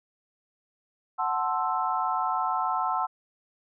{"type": "chord", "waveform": "sine", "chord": "F# half-diminished seventh", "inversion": "none", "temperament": "equal", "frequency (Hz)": [740, 880, 1046.5, 1318.5], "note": ["F#5", "A5", "C6", "E6"], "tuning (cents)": [0, 0, 0, 0], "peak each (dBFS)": -30, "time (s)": [1.18, 3.07], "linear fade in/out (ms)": 20, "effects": []}